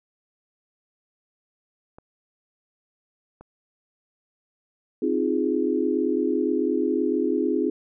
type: clicks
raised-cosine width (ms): 1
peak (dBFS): -30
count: 2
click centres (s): 1.985 / 3.41
type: chord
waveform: sine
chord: F minor seventh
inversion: second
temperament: equal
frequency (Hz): 261.6 / 311.1 / 349.2 / 415.3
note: C4 / Eb4 / F4 / Ab4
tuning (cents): 0 / 0 / 0 / 0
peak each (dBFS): -26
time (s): 5.02-7.7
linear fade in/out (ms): 5
effects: none